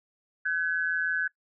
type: tone pair together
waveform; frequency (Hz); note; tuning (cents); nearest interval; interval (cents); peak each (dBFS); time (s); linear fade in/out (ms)
sine; 1518 / 1684.1; F#6 / G#6; +44 / +24; major second; 180; -27 / -29; 0.45-1.28; 10
effects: noise-tail reverb RT60 0.1 s tail -22 dB re dry